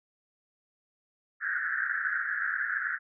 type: band-pass noise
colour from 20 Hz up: white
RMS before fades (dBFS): -31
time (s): 1.4-2.99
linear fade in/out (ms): 50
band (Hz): 1400 to 1800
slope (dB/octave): 96
effects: none